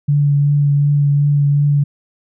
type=tone with vibrato; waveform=sine; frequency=144 Hz; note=D3; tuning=34 cents flat; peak=-10 dBFS; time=0.08-1.84 s; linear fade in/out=10 ms; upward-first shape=triangle; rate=2.7 Hz; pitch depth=18 cents each way; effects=none

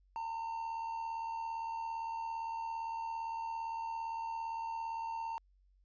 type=tone with amplitude modulation; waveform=triangle; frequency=910 Hz; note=A#5; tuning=42 cents flat; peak=-33 dBFS; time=0.16-5.38 s; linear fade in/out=0 ms; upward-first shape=sine; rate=77.6 Hz; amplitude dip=45%; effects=added 47 Hz sine -65 dBFS peak until 5.84 s + resampled to 16000 Hz

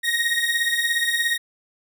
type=beating tone pair; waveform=30% pulse; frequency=1864.7 / 1881.7 Hz; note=A#6 / A#6; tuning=0 / +16 cents; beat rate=17 Hz; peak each=-20 dBFS; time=0.03-1.38 s; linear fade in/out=20 ms; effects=none

